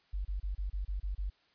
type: tone bursts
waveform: sine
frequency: 48.44 Hz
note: G1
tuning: 20 cents flat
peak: -32 dBFS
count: 8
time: 0.13-1.3 s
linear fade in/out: 10 ms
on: 120 ms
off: 30 ms
effects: white hiss -69 dBFS RMS until 1.54 s + resampled to 11025 Hz